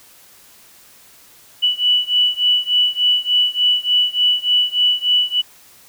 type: beating tone pair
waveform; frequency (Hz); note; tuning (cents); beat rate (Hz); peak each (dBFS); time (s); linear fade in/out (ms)
sine; 2958 / 2961.4; F#7 / F#7; -1 / +1; 3.4; -16 / -17; 1.62-5.42; 20
effects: white hiss -47 dBFS RMS until 5.88 s